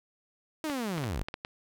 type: linear sweep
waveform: sawtooth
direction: down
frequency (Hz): 322.4 to 33.76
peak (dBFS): -27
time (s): 0.64-1.23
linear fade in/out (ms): 0
type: clicks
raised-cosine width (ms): 0.3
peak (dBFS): -19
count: 6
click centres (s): 0.699 / 0.98 / 1.04 / 1.285 / 1.341 / 1.449
effects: none